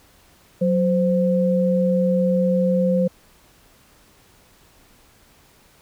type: tone pair together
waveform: sine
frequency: 184.08 / 519 Hz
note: F#3 / C5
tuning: -9 / -14 cents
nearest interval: octave + tritone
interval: 1795 cents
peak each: -18 / -19 dBFS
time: 0.61-3.08 s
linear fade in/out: 10 ms
effects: pink hiss -54 dBFS RMS until 5.81 s